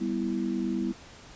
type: chord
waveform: sine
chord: E minor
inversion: first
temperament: just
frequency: 197.78 / 247.2 / 329.6 Hz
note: G3 / B3 / E4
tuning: +16 / +2 / 0 cents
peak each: -31 dBFS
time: 0-0.93 s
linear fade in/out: 20 ms
effects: pink hiss -49 dBFS RMS until 1.35 s + resampled to 16000 Hz